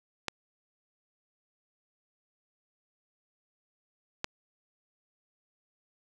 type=clicks; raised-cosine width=0.2 ms; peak=-13 dBFS; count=2; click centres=0.283 / 4.244 s; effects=none